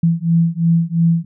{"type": "beating tone pair", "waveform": "sine", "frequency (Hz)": [165.6, 168.5], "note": ["E3", "E3"], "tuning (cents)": [8, 38], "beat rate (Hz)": 2.9, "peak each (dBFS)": -15, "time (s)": [0.03, 1.25], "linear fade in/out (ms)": 5, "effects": []}